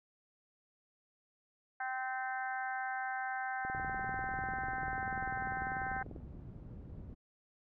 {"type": "harmonic tone", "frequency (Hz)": 258.9, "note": "C4", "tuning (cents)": -18, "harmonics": [3, 4, 5, 6, 7, 8], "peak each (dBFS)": [-38, -49, -49, -40, -47, -52], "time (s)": [1.8, 6.03], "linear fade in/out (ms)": 5}
{"type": "click train", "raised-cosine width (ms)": 2, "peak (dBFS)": -33, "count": 52, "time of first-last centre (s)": [3.65, 6.162], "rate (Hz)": 20.3}
{"type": "low-pass noise", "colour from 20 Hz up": "white", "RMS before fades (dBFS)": -48, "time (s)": [3.74, 7.15], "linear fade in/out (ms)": 20, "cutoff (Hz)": 150, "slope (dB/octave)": 12}
{"effects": []}